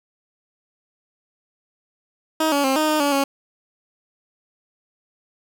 15% pulse tone with pitch steps, 315.9 / 283.7 / 266.5 / 309.3 / 307 / 285.7 / 276.5 Hz, D#4 / C#4 / C4 / D#4 / D#4 / D4 / C#4, +26 / +40 / +32 / -10 / -23 / -48 / -4 cents, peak -11 dBFS, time 2.4-3.24 s, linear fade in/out 5 ms, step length 120 ms, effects none

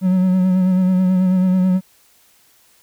triangle tone with vibrato, 185 Hz, F#3, in tune, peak -10 dBFS, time 0.01-1.81 s, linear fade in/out 50 ms, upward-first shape sine, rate 9.2 Hz, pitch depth 31 cents each way, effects white hiss -54 dBFS RMS until 2.82 s

